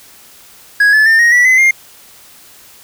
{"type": "tone with pitch steps", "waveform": "triangle", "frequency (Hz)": [1661.2, 1729.7, 1801.1, 1875.4, 1952.8, 2033, 2117], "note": ["G#6", "A6", "A6", "A#6", "B6", "B6", "C7"], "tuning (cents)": [0, -30, 40, 10, -20, 50, 20], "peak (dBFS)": -4, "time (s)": [0.8, 1.71], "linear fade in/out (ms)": 5, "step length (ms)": 130, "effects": ["white hiss -41 dBFS RMS until 2.83 s"]}